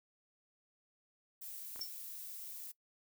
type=noise; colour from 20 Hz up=violet; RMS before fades=-47 dBFS; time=1.41-2.72 s; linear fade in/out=10 ms
type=clicks; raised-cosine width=0.5 ms; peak=-38 dBFS; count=2; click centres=1.76 / 1.793 s
type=tone with exponential decay; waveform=sine; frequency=5430 Hz; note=F8; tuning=50 cents flat; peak=-35 dBFS; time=1.81-1.93 s; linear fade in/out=5 ms; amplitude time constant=24 ms
effects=noise-tail reverb RT60 0.1 s tail -20 dB re dry